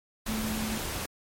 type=tone in noise; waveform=sine; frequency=218.1 Hz; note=A3; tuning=15 cents flat; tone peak=-31 dBFS; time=0.28-0.78 s; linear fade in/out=5 ms; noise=pink; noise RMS=-34 dBFS; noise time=0.26-1.06 s; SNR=0 dB; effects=MP3 64 kbps